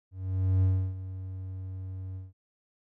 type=tone with ADSR envelope; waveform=triangle; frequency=93.9 Hz; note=F#2; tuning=26 cents sharp; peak=-18 dBFS; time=0.11-2.33 s; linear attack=520 ms; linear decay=310 ms; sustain=-15 dB; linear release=170 ms; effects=none